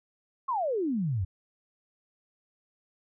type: exponential sweep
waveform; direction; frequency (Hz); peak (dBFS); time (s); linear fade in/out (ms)
sine; down; 1118 to 85; -26; 0.48-1.25; 10
effects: none